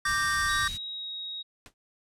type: chord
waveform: square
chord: G minor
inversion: second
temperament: equal with one note detuned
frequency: 1174.7 / 1568 / 1852.8 Hz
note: D6 / G6 / Bb6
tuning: 0 / 0 / -11 cents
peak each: -30 dBFS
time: 0.05-0.68 s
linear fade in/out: 5 ms
type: band-stop noise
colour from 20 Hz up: pink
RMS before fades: -39 dBFS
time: 0.05-0.78 s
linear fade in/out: 20 ms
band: 140 to 3000 Hz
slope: 12 dB/octave
type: tone with pitch glide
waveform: sine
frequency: 3812 to 3783 Hz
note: A#7 to A#7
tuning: +38 to +25 cents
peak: -34 dBFS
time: 0.48-1.43 s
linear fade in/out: 20 ms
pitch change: -13 cents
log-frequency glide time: 0.86-1.1 s
type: noise with exponential decay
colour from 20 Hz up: pink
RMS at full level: -43 dBFS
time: 1.66-1.74 s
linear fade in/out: 0 ms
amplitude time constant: 16 ms
effects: low-pass 10000 Hz 12 dB/octave